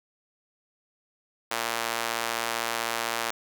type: tone with high-pass filter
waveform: sawtooth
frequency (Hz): 115.7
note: A#2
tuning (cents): -13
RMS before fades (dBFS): -30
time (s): 1.51-3.31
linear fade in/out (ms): 5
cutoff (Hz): 830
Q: 0.74
effects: none